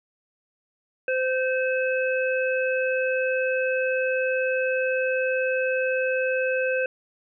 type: harmonic tone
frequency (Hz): 517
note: C5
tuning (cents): -21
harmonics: 1 / 3 / 5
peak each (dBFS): -23 / -28 / -30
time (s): 1.08-6.86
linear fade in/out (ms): 2
effects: none